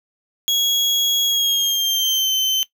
35% pulse tone with pitch glide, 3322 to 3082 Hz, G#7 to G7, 0 to -30 cents, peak -14 dBFS, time 0.48-2.63 s, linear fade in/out 0 ms, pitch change -130 cents, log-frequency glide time 1.25-2.33 s, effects noise-tail reverb RT60 0.1 s tail -18 dB re dry

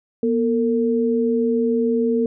sine tone pair together, 240 / 453.4 Hz, B3 / A#4, -49 / -48 cents, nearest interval major seventh, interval 1101 cents, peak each -19 dBFS, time 0.23-2.26 s, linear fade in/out 2 ms, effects none

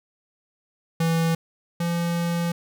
square tone pair in turn, 164.81 / 170.76 Hz, E3 / F3, 0 / -39 cents, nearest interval minor second, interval 61 cents, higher second, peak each -20 / -23 dBFS, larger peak first, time 1-1.35 / 1.8-2.52 s, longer second, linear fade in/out 5 ms, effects none

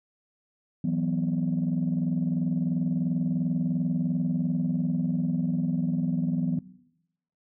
sine chord, E suspended second, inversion none, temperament equal with one note detuned, 164.81 / 185 / 247.8 Hz, E3 / F#3 / B3, 0 / 0 / +6 cents, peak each -27 dBFS, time 0.84-6.59 s, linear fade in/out 5 ms, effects noise-tail reverb RT60 0.8 s tail -18 dB re dry + tanh soft clip ceiling -18 dBFS

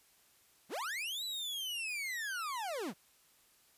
40% pulse linear two-way sweep, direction up then down, 138.2 to 4005 to 138.2 Hz, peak -36 dBFS, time 0.69-2.94 s, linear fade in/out 50 ms, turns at 1.24 s, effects white hiss -67 dBFS RMS until 3.77 s + resampled to 32000 Hz

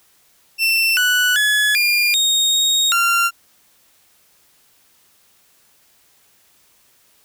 30% pulse tone with pitch steps, 2685 / 1481 / 1700 / 2408 / 3723 / 3746 / 1382 Hz, E7 / F#6 / G#6 / D7 / A#7 / A#7 / F6, +31 / +1 / +40 / +43 / -3 / +8 / -19 cents, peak -11 dBFS, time 0.58-3.31 s, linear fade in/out 50 ms, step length 390 ms, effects white hiss -56 dBFS RMS until 7.24 s

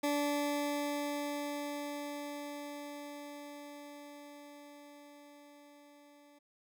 20% pulse tone with level ramp, 290 Hz, D4, 22 cents flat, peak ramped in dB -25 to -54 dBFS, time 0.03-6.39 s, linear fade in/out 10 ms, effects none

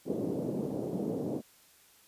pink band-pass noise, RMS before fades -34 dBFS, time 0.05-1.42 s, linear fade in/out 50 ms, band 160 to 520 Hz, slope 24 dB/octave, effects white hiss -61 dBFS RMS until 2.07 s + resampled to 32000 Hz

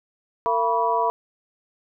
harmonic tone with a mistuned harmonic, 227.6 Hz, A#3, 41 cents flat, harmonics 2 / 3 / 4 / 5, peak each -26 / -25 / -21 / -28 dBFS, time 0.46-1.1 s, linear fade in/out 0 ms, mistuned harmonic 4, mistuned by +120 cents, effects none

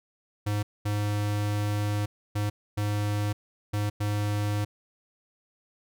square tone bursts at uneven times, 103.8 Hz, G#2, in tune, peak -26 dBFS, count 6, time 0.46-0.63 / 0.85-2.06 / 2.35-2.5 / 2.77-3.33 / 3.73-3.9 / 4-4.65 s, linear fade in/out 10 ms, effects none

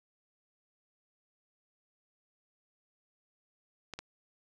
clicks, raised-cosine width 0.2 ms, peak -23 dBFS, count 2, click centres 3.937 / 3.99 s, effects none

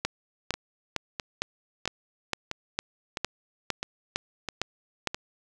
two click trains, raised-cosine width 0.2 ms, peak -9 / -14 dBFS, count 12 / 8, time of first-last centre 0.05-5.073 / 0.54-5.145 s, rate 2.19 / 1.52 Hz, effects none

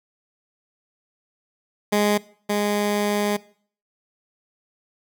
15% pulse tone pair in turn, 207.3 / 206.4 Hz, G#3 / G#3, -3 / -10 cents, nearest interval unison, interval 7 cents, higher first, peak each -11 / -14 dBFS, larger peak first, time 1.92-2.18 / 2.49-3.37 s, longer second, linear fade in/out 10 ms, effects noise-tail reverb RT60 0.5 s tail -20 dB re dry

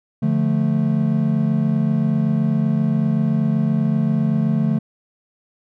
triangle chord, D minor, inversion none, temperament equal, 146.83 / 174.61 / 220 Hz, D3 / F3 / A3, 0 / 0 / 0 cents, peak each -18 / -20 / -17 dBFS, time 0.22-4.79 s, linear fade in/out 10 ms, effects none

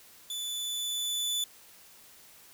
sawtooth tone with level ramp, 3484 Hz, A7, 18 cents flat, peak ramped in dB -31 to -25 dBFS, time 0.3-1.44 s, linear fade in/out 2 ms, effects white hiss -55 dBFS RMS until 2.53 s

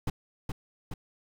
brown noise with echo, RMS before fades -28 dBFS, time 0.07-0.1 s, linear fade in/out 5 ms, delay 420 ms, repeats 2, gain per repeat -4 dB, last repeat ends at 0.94 s, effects none

